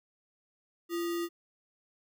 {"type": "tone with sample-and-hold", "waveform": "sine", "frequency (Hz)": 341.8, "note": "F4", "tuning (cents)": -37, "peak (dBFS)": -30, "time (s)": [0.89, 1.29], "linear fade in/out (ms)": 50, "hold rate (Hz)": 1575, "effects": []}